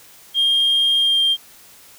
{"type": "tone with pitch glide", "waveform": "sine", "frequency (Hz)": [3217, 3189], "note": ["G7", "G7"], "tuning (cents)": [44, 29], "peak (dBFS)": -12, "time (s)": [0.34, 1.37], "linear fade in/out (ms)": 50, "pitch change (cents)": -15, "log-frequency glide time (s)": [0.98, 1.22], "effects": ["tanh soft clip ceiling -11 dBFS", "white hiss -46 dBFS RMS until 1.98 s"]}